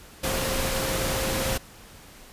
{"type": "tone in noise", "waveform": "sine", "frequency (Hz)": 530, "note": "C5", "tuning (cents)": 22, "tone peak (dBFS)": -31, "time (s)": [0.23, 1.58], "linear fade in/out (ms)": 10, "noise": "pink", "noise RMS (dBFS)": -27, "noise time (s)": [0.23, 1.58], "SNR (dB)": -7, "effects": ["pink hiss -48 dBFS RMS until 2.32 s", "resampled to 32000 Hz"]}